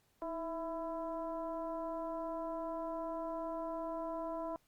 sine tone with frequency modulation, 659.3 Hz, E5, in tune, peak -37 dBFS, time 0.22-4.56 s, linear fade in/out 0 ms, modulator 339 Hz, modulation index 1.1, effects pink hiss -74 dBFS RMS until 4.67 s + Opus 48 kbps

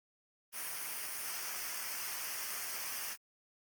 white noise with comb filter, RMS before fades -40 dBFS, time 0.52-3.17 s, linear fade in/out 50 ms, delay 0.26 ms, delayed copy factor -0.7, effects Opus 24 kbps

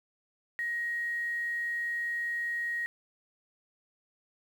sine tone with quantisation, 1885 Hz, A#6, 19 cents sharp, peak -30 dBFS, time 0.59-2.86 s, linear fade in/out 0 ms, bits 9, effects none

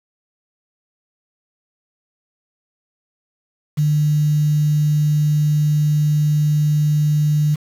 sine tone with quantisation, 150 Hz, D3, 37 cents sharp, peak -13 dBFS, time 3.77-7.56 s, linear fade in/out 20 ms, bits 6, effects none

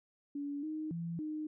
sine tone with pitch steps, 285.8 / 310.5 / 168.2 / 307.2 Hz, D4 / D#4 / E3 / D#4, -47 / -3 / +35 / -22 cents, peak -36 dBFS, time 0.35-1.47 s, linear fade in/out 5 ms, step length 280 ms, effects none

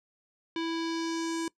square tone with low-pass filter sweep, 329.6 Hz, E4, in tune, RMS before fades -32 dBFS, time 0.56-1.48 s, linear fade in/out 2 ms, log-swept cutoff 3600 to 8100 Hz, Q 2.2, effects noise-tail reverb RT60 0.1 s tail -21 dB re dry

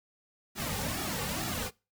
pink noise with flanger, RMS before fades -34 dBFS, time 0.55-1.71 s, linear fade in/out 50 ms, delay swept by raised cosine 1.9 to 3.1 ms, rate 2.2 Hz, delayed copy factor -0.95, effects noise-tail reverb RT60 0.3 s tail -24 dB re dry

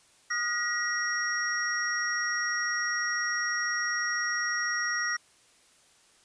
sine tone cluster, 1234 / 1430 / 1904 / 5600 Hz, D#6 / F6 / A#6 / F8, -15 / +41 / +36 / +4 cents, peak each -36 / -35 / -29 / -34 dBFS, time 0.3-5.17 s, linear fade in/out 10 ms, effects white hiss -61 dBFS RMS until 6.24 s + resampled to 22050 Hz

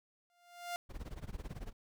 sawtooth tone with exponential growth, 700 Hz, F5, 4 cents sharp, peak -32 dBFS, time 0.3-0.76 s, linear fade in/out 0 ms, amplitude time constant 98 ms
brown noise with tremolo, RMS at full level -41 dBFS, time 0.89-1.73 s, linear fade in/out 20 ms, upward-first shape sine, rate 18 Hz, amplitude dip 90%
effects none

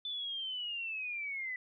sine linear sweep, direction down, 3520 to 1975.5 Hz, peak -36 dBFS, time 0.05-1.56 s, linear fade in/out 2 ms, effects none

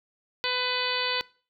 harmonic tone, 500 Hz, B4, 21 cents sharp, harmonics 1 / 2 / 3 / 4 / 5 / 6 / 7 / 8 / 9, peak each -34 / -34 / -34 / -34 / -34 / -34 / -34 / -34 / -34 dBFS, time 0.44-1.21 s, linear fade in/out 0 ms, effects noise-tail reverb RT60 0.4 s tail -22 dB re dry

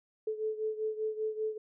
sine beating tone pair, 433 / 438.1 Hz, A4 / A4, -28 / -7 cents, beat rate 5.1 Hz, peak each -33 / -37 dBFS, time 0.27-1.58 s, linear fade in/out 5 ms, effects none

